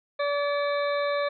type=harmonic tone with a mistuned harmonic; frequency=575 Hz; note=D5; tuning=37 cents flat; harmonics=1 / 2 / 3 / 4 / 6 / 7; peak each=-25 / -31 / -35 / -37 / -41 / -42 dBFS; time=0.19-1.29 s; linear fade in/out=10 ms; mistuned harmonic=6; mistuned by=+86 cents; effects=none